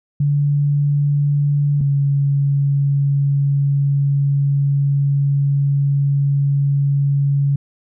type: tone pair in turn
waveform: sine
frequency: 144.1 / 140.48 Hz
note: D3 / C#3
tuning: -33 / +23 cents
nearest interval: unison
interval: 44 cents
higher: first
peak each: -13 dBFS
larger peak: neither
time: 0.2-1.81 / 1.81-7.56 s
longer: second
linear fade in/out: 5 ms
effects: none